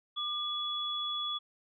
sine tone pair together, 1200 / 3394 Hz, D6 / G#7, +37 / +37 cents, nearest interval octave + tritone, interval 1800 cents, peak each -38 / -33 dBFS, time 0.16-1.39 s, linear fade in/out 20 ms, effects none

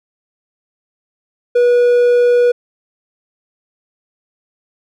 triangle tone, 485.5 Hz, B4, 30 cents flat, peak -6 dBFS, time 1.55-2.52 s, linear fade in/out 10 ms, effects none

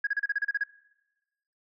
sine tone bursts, 1652 Hz, G#6, 10 cents flat, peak -23 dBFS, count 10, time 0.04-0.637 s, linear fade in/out 5 ms, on 30 ms, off 33 ms, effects noise-tail reverb RT60 1.0 s tail -20 dB re dry + tanh soft clip ceiling -19 dBFS

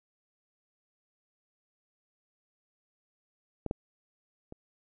clicks, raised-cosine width 2 ms, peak -20 / -17 / -30 dBFS, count 3, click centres 3.663 / 3.711 / 4.524 s, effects none

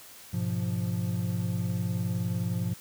triangle chord, F diminished, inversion first, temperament equal, 103.83 / 123.47 / 174.61 Hz, Ab2 / Cb3 / F3, 0 / 0 / 0 cents, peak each -29 / -31 / -29 dBFS, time 0.33-2.74 s, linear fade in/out 10 ms, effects white hiss -49 dBFS RMS until 2.8 s

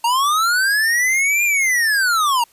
square linear two-way sweep, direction up then down, 913 to 2425 to 913 Hz, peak -15 dBFS, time 0.04-2.44 s, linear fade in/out 5 ms, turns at 1.44 s, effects white hiss -54 dBFS RMS until 2.52 s + resampled to 32000 Hz

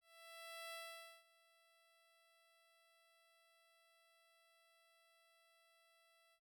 10% pulse tone with ADSR envelope, 665 Hz, E5, 15 cents sharp, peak -40 dBFS, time 0.01-6.4 s, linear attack 720 ms, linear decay 500 ms, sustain -23 dB, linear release 67 ms, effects none

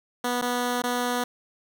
10% pulse tone with dropouts, 245.1 Hz, B3, 13 cents flat, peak -16 dBFS, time 0.24-1.24 s, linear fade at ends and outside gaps 5 ms, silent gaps 0.415-0.422 / 0.821-0.837 s, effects none

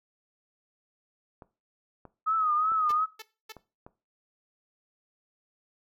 clicks, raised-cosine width 1 ms, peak -32 dBFS, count 6, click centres 1.422 / 2.053 / 2.719 / 2.906 / 3.567 / 3.865 s
sine tone with vibrato, 1260 Hz, D#6, 21 cents sharp, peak -23 dBFS, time 2.26-3.06 s, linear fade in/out 20 ms, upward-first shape triangle, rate 2.7 Hz, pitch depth 91 cents each way
5% pulse tone bursts, 438.8 Hz, A4, 5 cents flat, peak -29 dBFS, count 3, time 2.89-3.523 s, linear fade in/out 5 ms, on 31 ms, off 270 ms
effects noise-tail reverb RT60 0.3 s tail -17 dB re dry

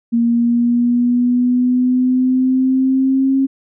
sine exponential sweep, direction up, 233.1 to 270 Hz, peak -11 dBFS, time 0.12-3.47 s, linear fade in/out 20 ms, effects none

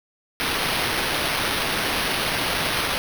white noise with sample-and-hold, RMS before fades -24 dBFS, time 0.4-2.98 s, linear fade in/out 0 ms, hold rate 7350 Hz, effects none

